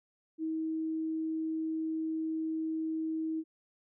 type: tone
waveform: sine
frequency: 319 Hz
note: D#4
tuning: 43 cents sharp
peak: -31 dBFS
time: 0.38-3.44 s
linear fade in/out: 50 ms
effects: none